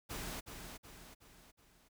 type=noise with echo; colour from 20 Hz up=pink; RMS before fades=-43 dBFS; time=0.09-0.41 s; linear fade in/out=20 ms; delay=370 ms; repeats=4; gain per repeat=-6 dB; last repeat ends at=1.89 s; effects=none